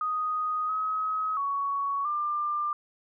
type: tone with pitch steps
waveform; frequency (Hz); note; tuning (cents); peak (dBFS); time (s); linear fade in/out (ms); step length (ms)
sine; 1245 / 1273 / 1118 / 1193; D#6 / D#6 / C#6 / D6; +1 / +39 / +14 / +27; -26; 0.01-2.73; 2; 680
effects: none